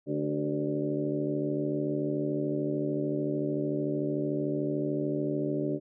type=harmonic tone with a mistuned harmonic; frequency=73.5 Hz; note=D2; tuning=2 cents sharp; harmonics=2 / 3 / 4 / 5 / 6 / 7 / 8; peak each=-35 / -39 / -31 / -33 / -43 / -42 / -37 dBFS; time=0.06-5.8 s; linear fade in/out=50 ms; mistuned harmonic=5; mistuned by=+61 cents; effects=none